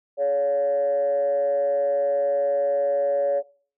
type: tone with frequency modulation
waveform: sine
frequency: 565 Hz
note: C#5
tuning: 33 cents sharp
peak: -18 dBFS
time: 0.17-3.43 s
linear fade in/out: 50 ms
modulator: 143 Hz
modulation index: 0.42
effects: noise-tail reverb RT60 0.5 s tail -23 dB re dry + tanh soft clip ceiling -15 dBFS